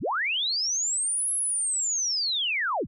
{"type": "linear two-way sweep", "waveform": "sine", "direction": "up then down", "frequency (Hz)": [34.71, 10980, 34.71], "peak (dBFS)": -24, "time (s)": [0, 2.87], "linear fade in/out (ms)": 50, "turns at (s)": 1.33, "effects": []}